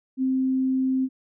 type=tone; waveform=sine; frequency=261.6 Hz; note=C4; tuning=in tune; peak=-20 dBFS; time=0.17-1.09 s; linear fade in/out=50 ms; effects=none